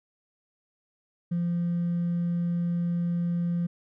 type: tone with hard clipping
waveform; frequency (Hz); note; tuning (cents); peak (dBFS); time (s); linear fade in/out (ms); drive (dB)
triangle; 172.6; F3; -20; -24; 1.31-3.67; 10; 2
effects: none